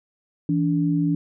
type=tone pair together; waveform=sine; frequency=164.6 / 288.5 Hz; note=E3 / D4; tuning=-2 / -31 cents; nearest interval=minor seventh; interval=971 cents; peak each=-21 dBFS; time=0.49-1.15 s; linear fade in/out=2 ms; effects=none